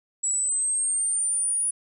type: exponential sweep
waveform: sine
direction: up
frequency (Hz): 7760 to 9780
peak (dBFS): -22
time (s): 0.23-1.71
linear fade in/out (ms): 10
effects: none